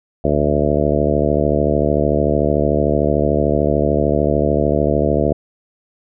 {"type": "harmonic tone with a mistuned harmonic", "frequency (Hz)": 73.42, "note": "D2", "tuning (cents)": 0, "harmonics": [1, 2, 3, 4, 5, 6, 7, 8, 9], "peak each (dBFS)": [-22, -22, -22, -22, -22, -22, -22, -22, -22], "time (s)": [0.24, 5.33], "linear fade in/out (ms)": 5, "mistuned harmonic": 1, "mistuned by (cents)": -42, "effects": []}